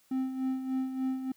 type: tone with tremolo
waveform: triangle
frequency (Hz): 261.6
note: C4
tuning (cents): 0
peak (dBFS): -25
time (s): 0.11-1.32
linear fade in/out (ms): 5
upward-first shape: sine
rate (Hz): 3.4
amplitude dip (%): 60
effects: white hiss -66 dBFS RMS until 1.36 s